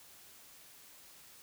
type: silence
effects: white hiss -57 dBFS RMS until 1.42 s